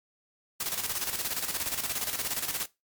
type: noise with tremolo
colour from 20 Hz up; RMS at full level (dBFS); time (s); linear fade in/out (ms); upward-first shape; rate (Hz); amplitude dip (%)
white; -30; 0.6-2.66; 5; square; 17; 60
effects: noise-tail reverb RT60 0.2 s tail -18 dB re dry + MP3 96 kbps